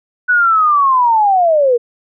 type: linear sweep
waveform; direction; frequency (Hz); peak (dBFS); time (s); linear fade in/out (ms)
sine; down; 1493 to 460.3; -8; 0.28-1.78; 20
effects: none